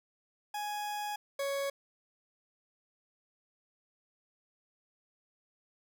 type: tone pair in turn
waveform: 40% pulse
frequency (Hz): 833 / 556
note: G#5 / C#5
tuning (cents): +5 / +5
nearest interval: perfect fifth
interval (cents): 700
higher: first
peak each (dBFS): -34 / -31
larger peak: second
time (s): 0.54-1.16 / 1.39-1.7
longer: first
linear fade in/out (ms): 5
effects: none